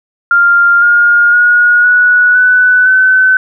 sine tone with pitch steps, 1396.9 / 1420.5 / 1444.5 / 1468.9 / 1493.7 / 1518.9 Hz, F6 / F6 / F#6 / F#6 / F#6 / F#6, 0 / +29 / -42 / -13 / +16 / +45 cents, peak -4 dBFS, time 0.31-3.37 s, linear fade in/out 2 ms, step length 510 ms, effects none

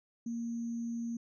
sine tone with sample-and-hold, 233.1 Hz, A#3, in tune, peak -34 dBFS, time 0.26-1.17 s, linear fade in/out 5 ms, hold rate 6300 Hz, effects resampled to 24000 Hz

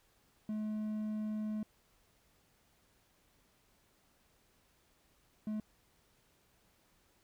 triangle tone bursts at uneven times, 214.1 Hz, A3, 47 cents flat, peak -33 dBFS, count 2, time 0.49-1.63 / 5.47-5.6 s, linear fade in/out 2 ms, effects pink hiss -71 dBFS RMS until 7.23 s

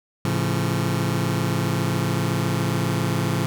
sawtooth chord, A augmented, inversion none, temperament just, 110 / 137.5 / 171.88 Hz, A2 / C#3 / E#3, 0 / -14 / -27 cents, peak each -21 dBFS, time 0.25-3.46 s, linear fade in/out 0 ms, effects none

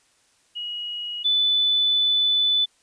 sine tone pair in turn, 2900 / 3493 Hz, F#7 / A7, -35 / -13 cents, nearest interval minor third, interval 322 cents, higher second, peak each -28 / -17 dBFS, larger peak second, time 0.55-1.24 / 1.24-2.66 s, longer second, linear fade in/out 20 ms, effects white hiss -62 dBFS RMS until 2.82 s + resampled to 22050 Hz

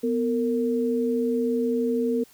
sine tone pair together, 246.9 / 458.1 Hz, B3 / A#4, 0 / -30 cents, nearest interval major seventh, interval 1070 cents, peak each -24 dBFS, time 0.03-2.24 s, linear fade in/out 10 ms, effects white hiss -55 dBFS RMS until 2.33 s

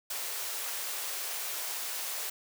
white high-pass noise, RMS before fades -36 dBFS, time 0.1-2.3 s, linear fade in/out 5 ms, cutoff 430 Hz, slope 24 dB/octave, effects none

